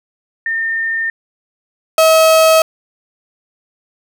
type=tone pair in turn; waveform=sine / 35% pulse; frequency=1814 / 641.3 Hz; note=A#6 / E5; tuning=-48 / -48 cents; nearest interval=octave + tritone; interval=1800 cents; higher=first; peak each=-15 / -5 dBFS; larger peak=second; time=0.46-1.1 / 1.98-2.62 s; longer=neither; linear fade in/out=2 ms; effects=none